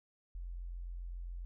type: tone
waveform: sine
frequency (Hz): 43.65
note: F1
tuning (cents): 0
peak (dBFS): -40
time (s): 0.35-1.45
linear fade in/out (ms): 0
effects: none